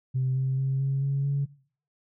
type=tone with pitch steps; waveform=sine; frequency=130.1 / 132.14 / 134.22 / 136.33 / 138.47 / 140.65 Hz; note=C3 / C3 / C3 / C#3 / C#3 / C#3; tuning=-9 / +17 / +45 / -28 / -2 / +26 cents; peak=-22 dBFS; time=0.14-1.46 s; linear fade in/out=20 ms; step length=220 ms; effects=noise-tail reverb RT60 0.5 s tail -20 dB re dry + tanh soft clip ceiling -19 dBFS